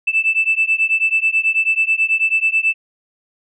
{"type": "beating tone pair", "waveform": "sine", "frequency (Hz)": [2637, 2646.2], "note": ["E7", "E7"], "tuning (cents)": [0, 6], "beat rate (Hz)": 9.2, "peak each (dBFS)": -16, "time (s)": [0.07, 2.74], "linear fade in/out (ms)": 10, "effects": ["tanh soft clip ceiling -6 dBFS"]}